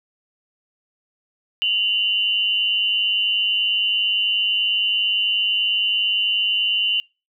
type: tone pair together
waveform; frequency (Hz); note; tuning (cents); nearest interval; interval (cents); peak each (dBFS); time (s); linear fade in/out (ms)
sine; 2794 / 3003; F7 / F#7; 0 / +25; minor second; 125; -20; 1.62-7; 0
effects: noise-tail reverb RT60 0.3 s tail -26 dB re dry